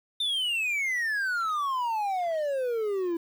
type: exponential sweep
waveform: triangle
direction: down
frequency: 3627 to 329.6 Hz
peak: -24 dBFS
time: 0.2-3.17 s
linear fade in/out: 5 ms
effects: 9-bit